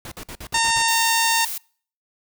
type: noise bursts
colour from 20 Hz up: pink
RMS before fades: -35 dBFS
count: 7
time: 0.05-0.824 s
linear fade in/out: 2 ms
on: 66 ms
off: 52 ms
type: harmonic tone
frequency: 914 Hz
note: A#5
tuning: 34 cents flat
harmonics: 1 / 2 / 3 / 4 / 5 / 6 / 7 / 8 / 9 / 10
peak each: -21 / -24 / -26 / -27 / -28 / -29 / -29 / -30 / -31 / -31 dBFS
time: 0.54-1.45 s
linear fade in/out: 5 ms
type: noise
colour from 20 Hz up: blue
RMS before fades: -29 dBFS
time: 0.88-1.58 s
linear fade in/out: 5 ms
effects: noise-tail reverb RT60 0.5 s tail -25 dB re dry